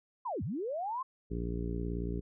sine linear two-way sweep, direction down then up, 1078 to 77.8 to 1078 Hz, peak -33 dBFS, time 0.25-1.03 s, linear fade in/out 10 ms, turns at 0.43 s
harmonic tone, 58.27 Hz, A#1, in tune, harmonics 1 / 2 / 3 / 4 / 5 / 6 / 7 / 8, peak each -36 / -42 / -39 / -46 / -42 / -47 / -42 / -53 dBFS, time 1.3-2.21 s, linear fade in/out 20 ms
effects none

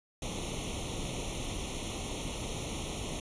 pink noise with comb filter, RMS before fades -37 dBFS, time 0.22-3.2 s, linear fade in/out 2 ms, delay 0.31 ms, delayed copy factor +0.95, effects resampled to 22050 Hz

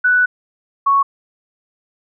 sine tone pair in turn, 1484 / 1109.1 Hz, F#6 / C#6, +5 / +1 cents, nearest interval perfect fourth, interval 504 cents, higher first, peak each -10 dBFS, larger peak neither, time 0.04-0.26 / 0.86-1.03 s, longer first, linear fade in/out 10 ms, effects none

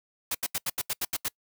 white noise bursts, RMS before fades -29 dBFS, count 9, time 0.31-1.284 s, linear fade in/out 5 ms, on 38 ms, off 79 ms, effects noise-tail reverb RT60 0.1 s tail -26 dB re dry

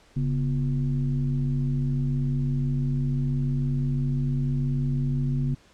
sine tone with frequency modulation, 138.59 Hz, C#3, in tune, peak -22 dBFS, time 0.16-5.55 s, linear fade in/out 10 ms, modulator 106 Hz, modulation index 0.77, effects pink hiss -57 dBFS RMS until 5.73 s + low-pass 7000 Hz 12 dB/octave

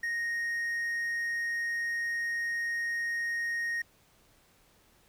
triangle tone, 1864.7 Hz, A#6, in tune, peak -28 dBFS, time 0.03-3.82 s, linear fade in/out 5 ms, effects pink hiss -64 dBFS RMS until 5.08 s

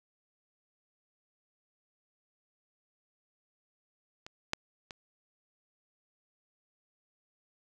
clicks, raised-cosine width 0.2 ms, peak -27 / -12 / -25 dBFS, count 3, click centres 4.265 / 4.534 / 4.908 s, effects none

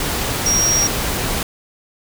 sine tone in noise, 5650 Hz, F8, 19 cents sharp, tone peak -14 dBFS, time 0.46-0.87 s, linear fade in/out 2 ms, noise pink, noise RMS -21 dBFS, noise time 0-1.43 s, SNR +4 dB, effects none

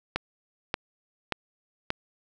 click train, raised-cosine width 0.3 ms, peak -10 dBFS, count 4, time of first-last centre 0.16-1.904 s, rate 1.72 Hz, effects none

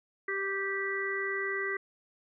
harmonic tone, 392 Hz, G4, in tune, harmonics 1 / 3 / 4 / 5, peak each -35 / -40 / -38 / -33 dBFS, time 0.28-1.77 s, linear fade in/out 5 ms, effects none

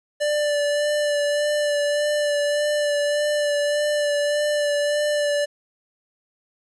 square tone with vibrato, 587.3 Hz, D5, in tune, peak -20 dBFS, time 0.2-5.46 s, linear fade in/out 20 ms, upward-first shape sine, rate 1.7 Hz, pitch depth 19 cents each way, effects resampled to 24000 Hz + 9-bit

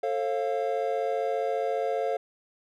triangle tone cluster, 443.1 / 538 / 697 Hz, A4 / C5 / F5, +12 / +48 / -4 cents, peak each -28 dBFS, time 0.03-2.17 s, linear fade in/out 5 ms, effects none

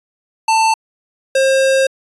square tone pair in turn, 889 / 534.1 Hz, A5 / C5, +18 / +36 cents, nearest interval major sixth, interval 882 cents, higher first, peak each -11 dBFS, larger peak neither, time 0.48-0.74 / 1.35-1.87 s, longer second, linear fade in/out 5 ms, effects resampled to 24000 Hz

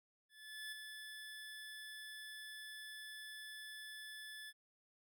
25% pulse tone with ADSR envelope, 1730 Hz, A6, 30 cents flat, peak -40 dBFS, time 0.29-4.53 s, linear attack 430 ms, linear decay 12 ms, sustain -5 dB, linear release 45 ms, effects none

